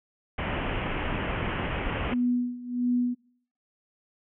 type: low-pass noise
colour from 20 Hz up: pink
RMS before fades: -30 dBFS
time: 0.38-2.14 s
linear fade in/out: 5 ms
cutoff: 3100 Hz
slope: 96 dB/octave
type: tone with tremolo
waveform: sine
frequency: 245.3 Hz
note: B3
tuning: 12 cents flat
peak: -21 dBFS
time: 2.11-3.15 s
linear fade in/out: 20 ms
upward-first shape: sine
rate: 1.5 Hz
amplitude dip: 85%
effects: noise-tail reverb RT60 0.6 s tail -24 dB re dry